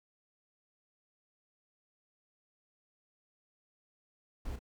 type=noise with echo; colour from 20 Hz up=brown; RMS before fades=-39 dBFS; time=4.45-4.56 s; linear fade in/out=5 ms; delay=32 ms; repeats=1; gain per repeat=-8 dB; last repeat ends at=4.592 s; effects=none